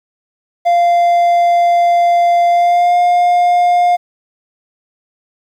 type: tone with pitch glide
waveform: triangle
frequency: 694 to 707.4 Hz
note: F5 to F5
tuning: -11 to +22 cents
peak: -6 dBFS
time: 0.65-3.97 s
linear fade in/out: 20 ms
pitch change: +33 cents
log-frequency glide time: 2.49-2.97 s
effects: 8-bit

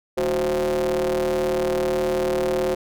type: ring-modulated tone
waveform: 45% pulse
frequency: 77.8 Hz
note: D#2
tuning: in tune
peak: -17 dBFS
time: 0.17-2.75 s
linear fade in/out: 10 ms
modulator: 447 Hz
effects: none

